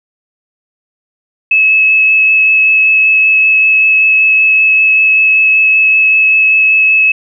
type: tone with vibrato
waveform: sine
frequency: 2589 Hz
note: E7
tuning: 32 cents flat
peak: -5 dBFS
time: 1.51-7.12 s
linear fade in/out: 5 ms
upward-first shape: sine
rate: 5.2 Hz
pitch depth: 8 cents each way
effects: none